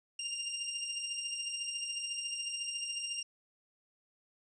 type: beating tone pair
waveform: 20% pulse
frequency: 2793 / 2807 Hz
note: F7 / F7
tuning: -1 / +8 cents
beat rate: 14 Hz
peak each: -33 / -37 dBFS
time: 0.19-3.23 s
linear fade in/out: 5 ms
effects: resampled to 22050 Hz